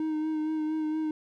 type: tone with vibrato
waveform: triangle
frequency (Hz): 311.1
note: D#4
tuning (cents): 0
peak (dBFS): -25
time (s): 0-1.11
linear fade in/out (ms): 2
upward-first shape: sine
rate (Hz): 4.3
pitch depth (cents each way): 23
effects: none